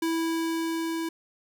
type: tone with level ramp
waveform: square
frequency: 328.3 Hz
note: E4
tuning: 7 cents flat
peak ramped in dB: -25 to -29 dBFS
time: 0.02-1.09 s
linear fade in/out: 5 ms
effects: none